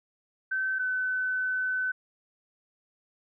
sine tone pair in turn, 1537 / 1512.3 Hz, G6 / F#6, -35 / +37 cents, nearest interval unison, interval 28 cents, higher first, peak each -26 dBFS, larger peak neither, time 0.51-0.79 / 0.79-1.92 s, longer second, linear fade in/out 10 ms, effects none

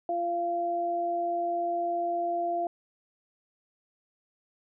sine tone pair together, 344.8 / 689.6 Hz, F4 / F5, -22 / -22 cents, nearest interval octave, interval 1200 cents, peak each -34 / -27 dBFS, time 0.09-2.67 s, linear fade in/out 2 ms, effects none

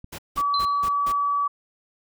click, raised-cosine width 5 ms, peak -27 dBFS, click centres 0.044 s
pink noise bursts, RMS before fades -36 dBFS, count 5, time 0.12-1.125 s, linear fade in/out 10 ms, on 65 ms, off 170 ms
sine tone, 1145 Hz, D6, 44 cents flat, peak -20 dBFS, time 0.37-1.48 s, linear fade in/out 10 ms
sine tone with exponential decay, 4072 Hz, C8, 48 cents flat, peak -23 dBFS, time 0.54-0.93 s, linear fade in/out 1 ms, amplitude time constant 84 ms
effects none

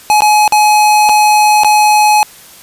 square tone with dropouts, 845 Hz, G#5, 30 cents sharp, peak -6 dBFS, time 0.1-2.23 s, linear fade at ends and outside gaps 0 ms, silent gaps 0.206-0.22 / 0.478-0.523 / 1.09-1.094 / 1.635-1.646 s, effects white hiss -37 dBFS RMS until 2.62 s + resampled to 32000 Hz

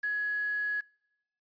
sine tone with quantisation, 1680 Hz, G#6, 19 cents sharp, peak -28 dBFS, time 0.03-0.81 s, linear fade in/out 10 ms, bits 8, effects noise-tail reverb RT60 0.9 s tail -26 dB re dry + resampled to 11025 Hz

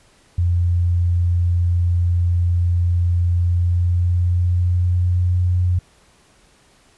sine tone with pitch glide, 87.31 to 89.56 Hz, F2 to F2, 0 to +44 cents, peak -14 dBFS, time 0.38-5.79 s, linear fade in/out 5 ms, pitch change +44 cents, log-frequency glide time 3.38-5.4 s, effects pink hiss -54 dBFS RMS until 6.97 s + resampled to 24000 Hz

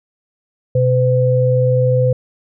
sine tone pair together, 126.2 / 507.4 Hz, B2 / B4, +38 / +47 cents, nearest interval 2 octaves, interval 2409 cents, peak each -13 / -14 dBFS, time 0.75-2.13 s, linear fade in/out 5 ms, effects none

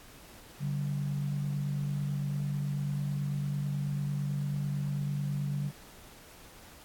sine tone pair together, 143.14 / 192.2 Hz, D3 / G3, -44 / -34 cents, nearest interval perfect fourth, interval 510 cents, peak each -30 / -38 dBFS, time 0.59-5.72 s, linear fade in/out 50 ms, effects pink hiss -53 dBFS RMS until 6.84 s + AAC 64 kbps

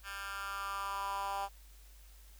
10% pulse tone with high-pass filter sweep, 198 Hz, G3, 18 cents sharp, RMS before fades -39 dBFS, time 0.03-1.49 s, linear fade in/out 50 ms, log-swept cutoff 1700 to 810 Hz, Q 4.1, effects added 50 Hz sine -54 dBFS peak until 2.39 s + white hiss -63 dBFS RMS until 2.39 s

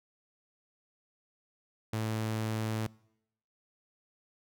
sawtooth tone, 110 Hz, A2, in tune, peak -27 dBFS, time 1.93-2.87 s, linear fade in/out 5 ms, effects noise-tail reverb RT60 0.8 s tail -24 dB re dry

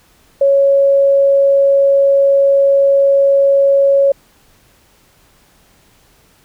sine tone, 554 Hz, C#5, 1 cent flat, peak -7 dBFS, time 0.41-4.12 s, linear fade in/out 5 ms, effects pink hiss -51 dBFS RMS until 6.44 s

